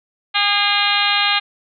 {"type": "harmonic tone with a mistuned harmonic", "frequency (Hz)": 406.7, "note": "G#4", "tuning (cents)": -36, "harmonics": [2, 3, 4, 5, 6, 7, 8, 9, 10], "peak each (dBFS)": [-23, -23, -23, -23, -23, -23, -23, -23, -23], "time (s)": [0.34, 1.4], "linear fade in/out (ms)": 20, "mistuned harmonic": 5, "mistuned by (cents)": 42, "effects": []}